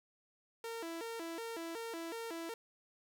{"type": "tone with vibrato", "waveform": "sawtooth", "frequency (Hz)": 390, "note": "G4", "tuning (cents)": -9, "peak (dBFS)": -37, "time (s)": [0.64, 2.54], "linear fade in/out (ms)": 2, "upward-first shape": "square", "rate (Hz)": 2.7, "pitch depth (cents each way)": 280, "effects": []}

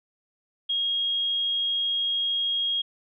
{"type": "tone", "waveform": "sine", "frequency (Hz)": 3269, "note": "G#7", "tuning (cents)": -28, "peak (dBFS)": -23, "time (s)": [0.69, 2.82], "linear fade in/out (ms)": 10, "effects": []}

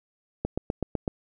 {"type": "click train", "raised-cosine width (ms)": 2, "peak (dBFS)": -13, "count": 6, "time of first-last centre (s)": [0.45, 1.078], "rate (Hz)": 7.96, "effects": []}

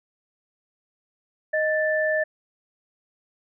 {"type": "tone pair together", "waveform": "sine", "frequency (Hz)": [622.3, 1762.9], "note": ["D#5", "A6"], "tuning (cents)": [0, 3], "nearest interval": "octave + tritone", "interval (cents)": 1803, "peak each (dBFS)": [-22, -24], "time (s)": [1.53, 2.24], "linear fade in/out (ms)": 10, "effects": []}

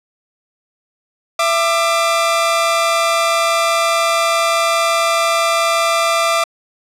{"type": "tone pair together", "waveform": "sawtooth", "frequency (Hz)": [668, 1190.2], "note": ["E5", "D6"], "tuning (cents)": [23, 23], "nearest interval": "minor seventh", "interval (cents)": 1000, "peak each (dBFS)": -12, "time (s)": [1.39, 6.44], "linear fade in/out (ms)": 5, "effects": ["low-pass 10000 Hz 12 dB/octave"]}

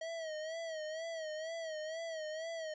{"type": "tone with vibrato", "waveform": "square", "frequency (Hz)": 639, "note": "D#5", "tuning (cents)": 46, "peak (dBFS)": -40, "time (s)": [0.01, 2.74], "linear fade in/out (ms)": 5, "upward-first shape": "sine", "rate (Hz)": 2.1, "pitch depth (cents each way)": 72, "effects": ["resampled to 16000 Hz"]}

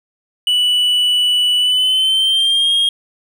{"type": "tone with pitch glide", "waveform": "triangle", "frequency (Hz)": [2960, 3247], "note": ["F#7", "G#7"], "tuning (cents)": [0, -40], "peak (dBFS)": -10, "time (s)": [0.47, 2.89], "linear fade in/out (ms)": 2, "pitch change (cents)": 160, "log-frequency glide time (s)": [1.58, 2.72], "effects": []}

